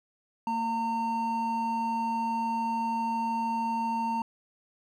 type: tone pair together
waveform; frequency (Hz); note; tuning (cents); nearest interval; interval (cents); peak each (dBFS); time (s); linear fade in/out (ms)
triangle; 228.2 / 913; A#3 / A#5; -37 / -36; 2 octaves; 2401; -31 / -26; 0.47-4.22; 2
effects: none